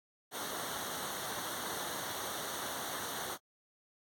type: noise with comb filter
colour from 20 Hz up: pink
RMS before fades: -40 dBFS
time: 0.31-3.38 s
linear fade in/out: 50 ms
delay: 0.4 ms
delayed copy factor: -0.75
effects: high-pass 100 Hz 12 dB/octave + AAC 64 kbps